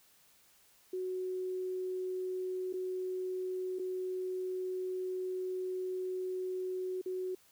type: tone with dropouts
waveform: sine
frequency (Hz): 370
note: F#4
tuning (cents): 0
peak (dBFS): -34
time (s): 0.93-7.35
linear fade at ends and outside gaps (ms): 5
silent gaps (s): 2.728-2.737 / 3.788-3.794 / 7.015-7.059
effects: white hiss -65 dBFS RMS until 7.51 s